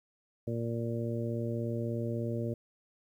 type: harmonic tone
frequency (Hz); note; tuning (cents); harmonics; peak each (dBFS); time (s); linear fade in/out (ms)
116.54; A#2; 0; 1 / 2 / 3 / 4 / 5; -34 / -37 / -39 / -40 / -41; 0.47-2.54; 5
effects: 11-bit